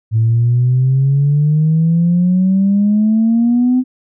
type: exponential sweep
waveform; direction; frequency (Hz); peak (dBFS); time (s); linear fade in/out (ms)
sine; up; 110 to 257.4; -8; 0.11-3.84; 50
effects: tanh soft clip ceiling -5 dBFS